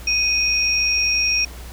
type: tone pair together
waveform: sine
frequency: 2489 / 5588 Hz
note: D#7 / F8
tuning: 0 / 0 cents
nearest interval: octave + major second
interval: 1400 cents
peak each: -19 dBFS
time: 0.07-1.45 s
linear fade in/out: 5 ms
effects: added 60 Hz sine -34 dBFS peak until 1.72 s + pink hiss -41 dBFS RMS until 1.72 s

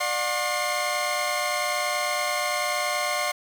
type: tone cluster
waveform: sawtooth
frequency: 596 / 722 / 1077 / 2105 Hz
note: D5 / F#5 / C6 / C7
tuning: +25 / -43 / +50 / +10 cents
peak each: -26 / -26 / -26 / -26 dBFS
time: 0-3.32 s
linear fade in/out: 10 ms
effects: low-pass 12000 Hz 12 dB/octave + 7-bit

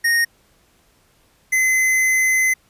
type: tone pair in turn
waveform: square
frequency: 1859 / 2045 Hz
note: A#6 / C7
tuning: -5 / -40 cents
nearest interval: major second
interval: 165 cents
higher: second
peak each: -15 dBFS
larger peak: neither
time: 0.04-0.25 / 1.52-2.54 s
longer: second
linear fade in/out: 10 ms
effects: pink hiss -58 dBFS RMS until 2.69 s + resampled to 32000 Hz

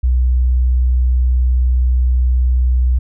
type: tone with vibrato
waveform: sine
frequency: 62.4 Hz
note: B1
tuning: 19 cents sharp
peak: -10 dBFS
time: 0.03-2.99 s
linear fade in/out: 10 ms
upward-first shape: triangle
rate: 19 Hz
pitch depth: 11 cents each way
effects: none

